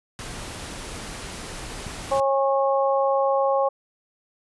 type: noise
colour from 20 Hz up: pink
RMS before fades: -35 dBFS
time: 0.19-2.2 s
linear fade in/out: 0 ms
type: click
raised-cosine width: 5 ms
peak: -21 dBFS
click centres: 1.867 s
type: harmonic tone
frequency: 272.9 Hz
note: C#4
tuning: 27 cents flat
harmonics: 2 / 3 / 4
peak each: -20 / -24 / -26 dBFS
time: 2.11-3.69 s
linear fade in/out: 10 ms
effects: resampled to 24000 Hz